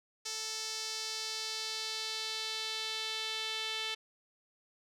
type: tone with band-pass filter sweep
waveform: sawtooth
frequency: 440 Hz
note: A4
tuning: in tune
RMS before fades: -38 dBFS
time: 0.25-3.95 s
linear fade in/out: 10 ms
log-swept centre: 5500 to 3400 Hz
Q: 2.5
effects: none